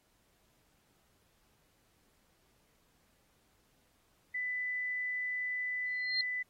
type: tone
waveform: sine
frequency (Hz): 1995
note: B6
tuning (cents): +17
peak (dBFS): -33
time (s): 4.34-6.43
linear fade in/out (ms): 10
type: tone with exponential growth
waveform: sine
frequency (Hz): 4186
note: C8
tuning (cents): 0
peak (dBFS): -27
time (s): 5.86-6.21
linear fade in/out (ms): 2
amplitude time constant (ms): 74
effects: pink hiss -72 dBFS RMS until 6.49 s + AAC 48 kbps